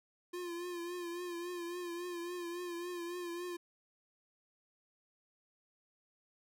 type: tone with vibrato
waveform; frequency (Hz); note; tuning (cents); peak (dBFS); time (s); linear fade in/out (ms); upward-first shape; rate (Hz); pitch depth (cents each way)
square; 349.2; F4; 0; -40; 0.33-3.57; 10; triangle; 3.6; 55
effects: none